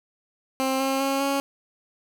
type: tone with pitch steps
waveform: 15% pulse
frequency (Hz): 264.6 / 268.6 / 272.7 / 276.8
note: C4 / C4 / C#4 / C#4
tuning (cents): +20 / +46 / -28 / -2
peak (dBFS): -16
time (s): 0.6-1.4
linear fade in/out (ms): 0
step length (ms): 200
effects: none